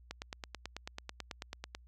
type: click train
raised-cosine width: 0.2 ms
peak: -23 dBFS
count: 16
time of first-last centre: 0.11-1.749 s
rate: 9.15 Hz
effects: added 60 Hz sine -56 dBFS peak until 1.87 s